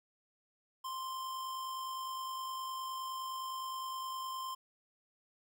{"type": "tone with amplitude modulation", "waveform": "square", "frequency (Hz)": 1046.5, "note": "C6", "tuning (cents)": 0, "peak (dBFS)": -38, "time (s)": [0.84, 4.55], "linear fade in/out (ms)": 10, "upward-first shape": "sine", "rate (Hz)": 49.7, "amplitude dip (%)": 25, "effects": []}